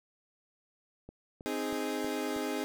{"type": "click train", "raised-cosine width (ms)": 2, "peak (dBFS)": -33, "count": 5, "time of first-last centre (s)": [1.09, 2.364], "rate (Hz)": 3.14}
{"type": "chord", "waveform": "30% pulse", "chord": "Ab major", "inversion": "first", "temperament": "equal", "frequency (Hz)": [261.6, 311.1, 415.3], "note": ["C4", "Eb4", "Ab4"], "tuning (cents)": [0, 0, 0], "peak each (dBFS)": -34, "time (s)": [1.46, 2.64], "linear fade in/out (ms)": 0}
{"effects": []}